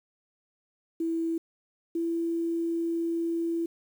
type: tone pair in turn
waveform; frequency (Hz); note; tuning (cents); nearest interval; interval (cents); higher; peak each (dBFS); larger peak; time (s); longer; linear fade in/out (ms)
sine; 329.6 / 334.4; E4 / E4; 0 / +25; unison; 25; second; -26; neither; 1-1.38 / 1.95-3.66; second; 5
effects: 9-bit